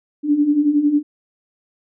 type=beating tone pair; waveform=sine; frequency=284.9 / 295.9 Hz; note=C#4 / D4; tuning=+48 / +13 cents; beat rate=11 Hz; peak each=-20 / -14 dBFS; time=0.23-1.03 s; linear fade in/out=50 ms; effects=none